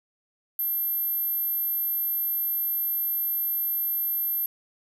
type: tone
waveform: sine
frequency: 12650 Hz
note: G9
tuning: 15 cents sharp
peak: -24 dBFS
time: 0.59-4.46 s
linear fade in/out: 2 ms
effects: 9-bit